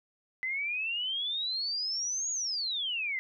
sine exponential two-way sweep, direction up then down, 2013 to 6810 to 2013 Hz, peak -30 dBFS, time 0.43-3.19 s, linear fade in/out 0 ms, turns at 2.31 s, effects none

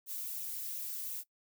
violet noise with flanger, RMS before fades -40 dBFS, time 0.06-1.24 s, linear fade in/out 50 ms, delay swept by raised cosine 0.3 to 4.5 ms, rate 2.8 Hz, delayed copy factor +0.6, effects noise-tail reverb RT60 0.1 s tail -20 dB re dry

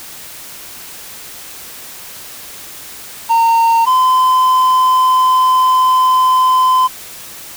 triangle tone pair in turn, 917 / 1024 Hz, A#5 / C6, -29 / -38 cents, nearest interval major second, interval 191 cents, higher second, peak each -6 dBFS, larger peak neither, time 3.29-3.86 / 3.86-6.88 s, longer second, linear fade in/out 20 ms, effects white hiss -32 dBFS RMS until 7.56 s

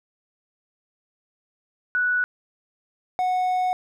sine / triangle tone pair in turn, 1476 / 735.2 Hz, F#6 / F#5, -5 / -11 cents, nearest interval octave, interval 1206 cents, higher first, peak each -19 / -18 dBFS, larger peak second, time 1.95-2.24 / 3.19-3.73 s, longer second, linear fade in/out 0 ms, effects none

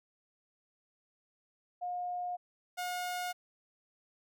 sine / sawtooth tone pair in turn, 715 / 719.1 Hz, F5 / F#5, +41 / -50 cents, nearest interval unison, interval 9 cents, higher second, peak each -34 / -31 dBFS, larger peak second, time 1.81-2.37 / 2.77-3.33 s, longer neither, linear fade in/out 20 ms, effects none

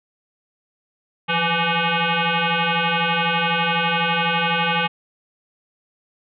sine tone with frequency modulation, 846 Hz, G#5, 32 cents sharp, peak -17 dBFS, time 1.28-4.88 s, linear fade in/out 20 ms, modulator 336 Hz, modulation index 6.7, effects none

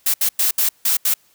blue noise bursts at uneven times, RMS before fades -17 dBFS, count 6, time 0.06-0.14 / 0.21-0.29 / 0.39-0.51 / 0.58-0.69 / 0.85-0.97 / 1.05-1.14 s, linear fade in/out 5 ms, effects white hiss -57 dBFS RMS until 1.34 s

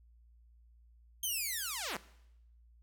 5% pulse linear sweep, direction down, 3212 to 138.5 Hz, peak -25 dBFS, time 1.23-1.97 s, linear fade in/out 5 ms, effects noise-tail reverb RT60 0.8 s tail -18 dB re dry + added 58 Hz sine -59 dBFS peak until 2.82 s

